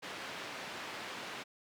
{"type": "band-pass noise", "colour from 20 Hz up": "white", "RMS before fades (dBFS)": -44, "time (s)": [0.02, 1.44], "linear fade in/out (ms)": 20, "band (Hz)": [160, 2700], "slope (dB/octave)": 12, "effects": []}